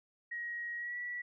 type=tone with pitch glide; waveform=sine; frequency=1894 to 1946.1 Hz; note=A#6 to B6; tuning=+27 to -26 cents; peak=-37 dBFS; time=0.31-1.22 s; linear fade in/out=10 ms; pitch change=+47 cents; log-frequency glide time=0.77-0.97 s; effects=none